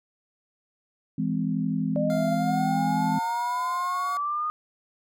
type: chord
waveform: sine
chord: E augmented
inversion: none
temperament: just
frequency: 164.81 / 206 / 257.5 Hz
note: E3 / G#3 / B#3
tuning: 0 / -14 / -28 cents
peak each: -28 dBFS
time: 1.18-3.19 s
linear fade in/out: 5 ms
type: linear sweep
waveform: sine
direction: up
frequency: 587.3 to 1234 Hz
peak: -25 dBFS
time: 1.96-4.5 s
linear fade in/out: 0 ms
type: tone with pitch glide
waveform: 25% pulse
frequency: 698.5 to 716.1 Hz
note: F5 to F5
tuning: 0 to +43 cents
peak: -31 dBFS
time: 2.1-4.17 s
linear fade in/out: 0 ms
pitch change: +43 cents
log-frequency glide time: 2.36-2.62 s
effects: none